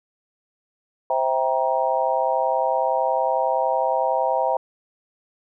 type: chord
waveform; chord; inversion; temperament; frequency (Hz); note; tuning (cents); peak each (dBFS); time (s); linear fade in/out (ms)
sine; C dominant seventh; none; just; 523.3 / 654.1 / 784.9 / 941.9; C5 / E5 / G5 / Bb5; 0 / -14 / +2 / +18; -24; 1.1-4.57; 2
effects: none

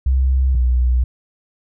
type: tone pair in turn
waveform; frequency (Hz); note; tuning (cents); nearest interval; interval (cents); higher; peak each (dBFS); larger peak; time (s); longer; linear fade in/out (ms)
sine; 65.41 / 61.87; C2 / B1; 0 / +4; minor second; 96; first; -12; neither; 0.06-0.55 / 0.55-1.04; neither; 5
effects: none

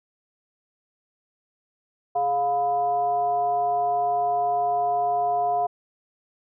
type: tone with frequency modulation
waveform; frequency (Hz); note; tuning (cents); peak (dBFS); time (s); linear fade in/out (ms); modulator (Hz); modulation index
sine; 707; F5; +21; -20; 2.15-5.67; 10; 288; 0.51
effects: none

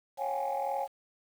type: tone cluster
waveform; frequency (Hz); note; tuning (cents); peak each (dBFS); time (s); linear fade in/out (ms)
sine; 549 / 721 / 798 / 840; C#5 / F#5 / G5 / G#5; -17 / -45 / +31 / +19; -34 / -36 / -35 / -33; 0.17-0.88; 50
effects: tanh soft clip ceiling -24 dBFS + 9-bit

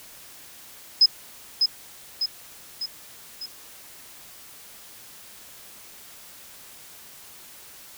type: tone with echo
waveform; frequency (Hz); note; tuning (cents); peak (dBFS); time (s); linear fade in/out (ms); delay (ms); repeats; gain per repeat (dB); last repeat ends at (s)
sine; 5090; D#8; +39; -11; 1.01-1.06; 5; 600; 4; -5; 3.46
effects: white hiss -46 dBFS RMS until 7.97 s

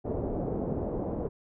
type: low-pass noise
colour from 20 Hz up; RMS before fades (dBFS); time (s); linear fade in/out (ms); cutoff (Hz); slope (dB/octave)
white; -32; 0.04-1.29; 20; 560; 24
effects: none

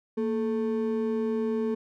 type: ring-modulated tone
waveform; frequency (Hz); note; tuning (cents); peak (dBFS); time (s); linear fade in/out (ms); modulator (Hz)
triangle; 332.4; E4; +15; -20; 0.17-1.75; 10; 102
effects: none

